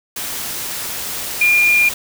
sine tone in noise, 2409 Hz, D7, 43 cents sharp, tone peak -10 dBFS, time 1.41-1.89 s, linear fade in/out 5 ms, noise white, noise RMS -25 dBFS, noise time 0.16-1.94 s, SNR +12 dB, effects none

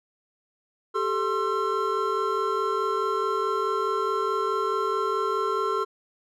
triangle tone cluster, 391.3 / 436 / 1058 / 1348 Hz, G4 / A4 / C6 / E6, -3 / -16 / +19 / +38 cents, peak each -27 dBFS, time 0.94-5.85 s, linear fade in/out 20 ms, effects none

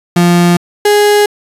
35% pulse tone pair in turn, 174.2 / 414.3 Hz, F3 / G#4, -4 / -4 cents, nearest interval octave + minor third, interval 1500 cents, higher second, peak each -4 dBFS, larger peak neither, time 0.16-0.57 / 0.85-1.26 s, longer neither, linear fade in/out 5 ms, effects resampled to 32000 Hz

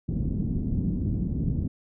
white low-pass noise, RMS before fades -27 dBFS, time 0.08-1.68 s, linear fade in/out 10 ms, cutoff 230 Hz, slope 24 dB/octave, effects none

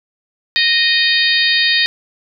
harmonic tone with a mistuned harmonic, 620 Hz, D#5, 6 cents flat, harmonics 3 / 4 / 5 / 6 / 7 / 8, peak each -16 / -19 / -22 / -16 / -20 / -21 dBFS, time 0.56-1.86 s, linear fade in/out 0 ms, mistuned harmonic 8, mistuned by -69 cents, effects none

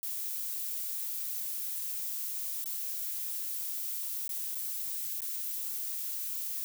violet noise with dropouts, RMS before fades -36 dBFS, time 0.03-6.64 s, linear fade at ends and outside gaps 0 ms, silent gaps 2.642-2.658 / 4.278-4.292 / 4.547-4.554 / 5.205-5.219 s, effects none

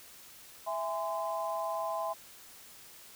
sine chord, E augmented, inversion none, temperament just, 659.3 / 824.1 / 1030.1 Hz, E5 / G#5 / B#5, 0 / -14 / -27 cents, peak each -35 / -38 / -36 dBFS, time 0.66-2.14 s, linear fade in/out 20 ms, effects white hiss -53 dBFS RMS until 3.15 s

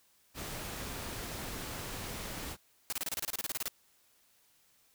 pink noise, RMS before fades -41 dBFS, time 0.34-2.57 s, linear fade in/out 50 ms
white noise bursts, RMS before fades -35 dBFS, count 15, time 2.9-3.681 s, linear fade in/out 0 ms, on 25 ms, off 29 ms
effects white hiss -68 dBFS RMS until 4.94 s

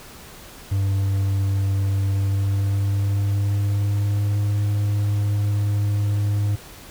triangle tone with pitch glide, 98 to 102.75 Hz, G2 to G#2, 0 to -18 cents, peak -16 dBFS, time 0.71-6.56 s, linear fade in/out 10 ms, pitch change +82 cents, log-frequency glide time 2.06-4.48 s, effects pink hiss -42 dBFS RMS until 6.9 s

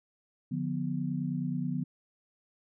sine chord, B diminished, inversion first, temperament just, 148.16 / 177.8 / 246.9 Hz, D3 / F3 / B3, +16 / +31 / 0 cents, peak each -34 dBFS, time 0.51-1.84 s, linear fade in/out 10 ms, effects none

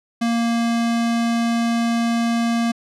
square tone, 232.7 Hz, A#3, 3 cents flat, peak -18 dBFS, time 0.21-2.72 s, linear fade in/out 10 ms, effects low-pass 8000 Hz 12 dB/octave

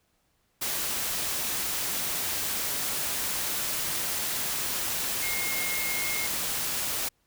sine tone in noise, 2144 Hz, C7, 42 cents sharp, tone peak -32 dBFS, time 5.22-6.27 s, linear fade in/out 10 ms, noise white, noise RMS -30 dBFS, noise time 0.61-7.09 s, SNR -5 dB, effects pink hiss -71 dBFS RMS until 7.26 s

